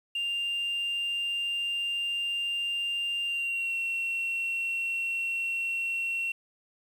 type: tone with pitch glide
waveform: sine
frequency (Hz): 2794 to 2724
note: F7 to F7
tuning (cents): 0 to -44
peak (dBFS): -26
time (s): 0.15-6.32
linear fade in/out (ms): 5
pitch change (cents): -44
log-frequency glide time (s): 3.25-3.75
effects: tanh soft clip ceiling -26 dBFS + 9-bit